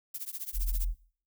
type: noise with tremolo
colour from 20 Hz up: violet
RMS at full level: -35 dBFS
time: 0.14-0.85 s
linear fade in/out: 5 ms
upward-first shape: triangle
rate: 15 Hz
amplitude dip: 100%
type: tone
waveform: sine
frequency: 41.2 Hz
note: E1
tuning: in tune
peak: -27 dBFS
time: 0.53-0.95 s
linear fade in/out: 50 ms
effects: noise-tail reverb RT60 0.5 s tail -21 dB re dry